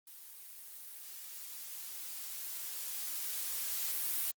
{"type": "noise with level ramp", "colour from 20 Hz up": "blue", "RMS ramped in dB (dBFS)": [-52, -34], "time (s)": [0.07, 4.31], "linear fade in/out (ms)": 2, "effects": ["Opus 32 kbps"]}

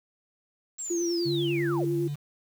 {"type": "linear sweep", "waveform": "sine", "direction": "down", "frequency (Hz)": [7720, 244], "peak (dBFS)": -32, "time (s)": [0.78, 1.87], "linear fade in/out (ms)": 20}
{"type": "tone with vibrato", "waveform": "sine", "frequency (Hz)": 342.7, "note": "F4", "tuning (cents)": -33, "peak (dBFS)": -25, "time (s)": [0.9, 2.08], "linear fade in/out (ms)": 10, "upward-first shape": "sine", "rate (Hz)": 10, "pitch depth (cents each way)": 24}
{"type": "tone with pitch glide", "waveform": "sine", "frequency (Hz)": [143.2, 144.61], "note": ["D3", "D3"], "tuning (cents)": [-43, -26], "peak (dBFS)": -29, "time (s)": [1.25, 2.16], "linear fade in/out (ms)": 20, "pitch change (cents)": 17, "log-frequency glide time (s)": [1.72, 1.8]}
{"effects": ["tanh soft clip ceiling -15 dBFS", "8-bit"]}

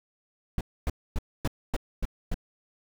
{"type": "noise bursts", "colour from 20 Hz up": "brown", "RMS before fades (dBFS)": -26, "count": 7, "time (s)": [0.58, 2.343], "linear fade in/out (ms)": 2, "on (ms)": 29, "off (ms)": 260, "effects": []}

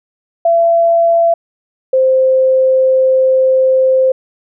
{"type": "tone pair in turn", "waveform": "sine", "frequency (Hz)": [674, 522.4], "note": ["E5", "C5"], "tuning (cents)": [38, -3], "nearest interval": "major third", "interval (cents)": 441, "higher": "first", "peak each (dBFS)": -7, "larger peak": "neither", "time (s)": [[0.45, 1.34], [1.93, 4.12]], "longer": "second", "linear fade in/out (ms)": 5, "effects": []}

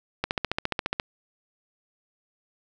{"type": "click train", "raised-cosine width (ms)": 0.3, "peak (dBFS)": -9, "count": 12, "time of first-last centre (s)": [0.24, 0.999], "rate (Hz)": 14.5, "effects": []}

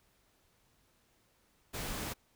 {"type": "noise", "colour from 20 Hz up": "pink", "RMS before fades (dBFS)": -39, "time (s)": [1.73, 2.14], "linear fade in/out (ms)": 20, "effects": ["pink hiss -71 dBFS RMS until 2.35 s"]}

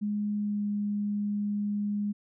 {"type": "tone with pitch glide", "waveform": "sine", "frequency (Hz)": [207.7, 205.9], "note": ["G#3", "G#3"], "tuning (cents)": [0, -15], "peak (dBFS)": -27, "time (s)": [0.01, 2.13], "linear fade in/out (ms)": 20, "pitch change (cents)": -15, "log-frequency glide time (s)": [0.37, 0.64], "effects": []}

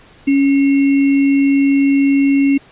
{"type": "tone with sample-and-hold", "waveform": "sine", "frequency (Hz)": 277.2, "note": "C#4", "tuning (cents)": 0, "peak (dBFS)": -9, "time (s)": [0.27, 2.58], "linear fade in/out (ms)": 10, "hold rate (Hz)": 2450, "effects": ["pink hiss -45 dBFS RMS until 2.71 s", "resampled to 8000 Hz"]}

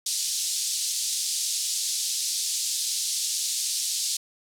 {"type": "band-pass noise", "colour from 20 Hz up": "pink", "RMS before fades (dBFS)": -28, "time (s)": [0.06, 4.17], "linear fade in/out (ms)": 5, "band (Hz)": [4200, 10000], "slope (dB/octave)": 24, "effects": []}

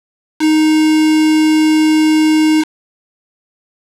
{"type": "tone with quantisation", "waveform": "triangle", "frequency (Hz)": 311.1, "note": "D#4", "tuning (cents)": 0, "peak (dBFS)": -6, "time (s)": [0.39, 2.65], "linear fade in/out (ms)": 50, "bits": 3, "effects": ["low-pass 9000 Hz 12 dB/octave"]}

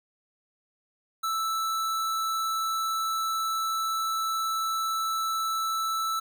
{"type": "tone", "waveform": "square", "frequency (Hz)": 1318.5, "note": "E6", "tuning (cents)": 0, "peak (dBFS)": -27, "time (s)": [1.23, 6.2], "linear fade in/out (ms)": 10, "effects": []}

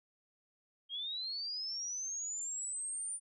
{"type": "linear sweep", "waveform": "sine", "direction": "up", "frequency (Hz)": [3187, 9300], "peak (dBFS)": -37, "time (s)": [0.89, 3.2], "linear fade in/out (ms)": 50, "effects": []}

